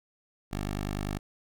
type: tone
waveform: 10% pulse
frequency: 50.1 Hz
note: G1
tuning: 38 cents sharp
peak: -23 dBFS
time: 0.51-1.19 s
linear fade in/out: 20 ms
effects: none